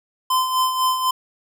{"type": "tone with tremolo", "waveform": "square", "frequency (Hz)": 1029, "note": "C6", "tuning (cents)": -29, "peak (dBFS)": -16, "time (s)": [0.3, 1.11], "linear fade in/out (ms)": 5, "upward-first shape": "sine", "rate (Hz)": 4, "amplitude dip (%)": 55, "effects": []}